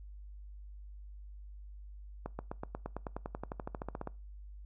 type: accelerating click train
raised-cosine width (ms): 1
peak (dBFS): -24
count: 21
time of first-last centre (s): 2.26-4.073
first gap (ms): 130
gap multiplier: 0.96
effects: noise-tail reverb RT60 0.3 s tail -22 dB re dry + added 50 Hz sine -46 dBFS peak until 4.65 s